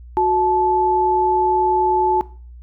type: tone pair together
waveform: sine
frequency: 366.9 / 869.4 Hz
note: F#4 / A5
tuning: -15 / -21 cents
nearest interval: octave + minor third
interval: 1494 cents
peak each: -18 / -15 dBFS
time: 0.17-2.21 s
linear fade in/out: 0 ms
effects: noise-tail reverb RT60 0.4 s tail -18 dB re dry + added 60 Hz sine -36 dBFS peak until 2.62 s